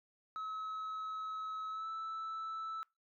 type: tone with pitch glide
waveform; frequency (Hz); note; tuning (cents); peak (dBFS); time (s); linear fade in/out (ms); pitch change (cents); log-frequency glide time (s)
sine; 1287 to 1315.6; E6 to E6; -42 to -4; -36; 0.36-2.83; 0; +38; 1.69-1.88
effects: noise-tail reverb RT60 0.2 s tail -25 dB re dry + tanh soft clip ceiling -38 dBFS